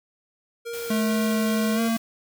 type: tone with vibrato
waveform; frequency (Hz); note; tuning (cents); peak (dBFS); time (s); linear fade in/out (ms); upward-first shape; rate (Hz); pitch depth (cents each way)
square; 466.2; A#4; 0; -31; 0.65-1.89; 20; sine; 2.2; 12
type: noise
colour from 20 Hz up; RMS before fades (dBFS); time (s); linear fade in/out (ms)
white; -39; 0.73-1.98; 5
type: tone with pitch glide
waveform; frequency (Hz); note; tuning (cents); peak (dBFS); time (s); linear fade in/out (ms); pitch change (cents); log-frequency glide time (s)
square; 216.6 to 227.2; A3 to A#3; -27 to -44; -22; 0.9-1.97; 5; +83; 1.75-1.8
effects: none